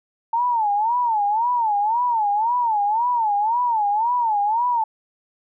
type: tone with vibrato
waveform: sine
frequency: 894 Hz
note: A5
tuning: 27 cents sharp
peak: -17 dBFS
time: 0.33-4.84 s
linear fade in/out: 5 ms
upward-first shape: sine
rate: 1.9 Hz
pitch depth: 170 cents each way
effects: none